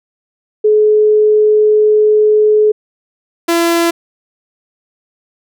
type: tone pair in turn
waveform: sine / sawtooth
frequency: 425.9 / 338 Hz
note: G#4 / E4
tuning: +44 / +43 cents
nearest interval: major third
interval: 401 cents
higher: first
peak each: -6 dBFS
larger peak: neither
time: 0.64-2.72 / 3.48-3.91 s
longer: first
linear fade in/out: 10 ms
effects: none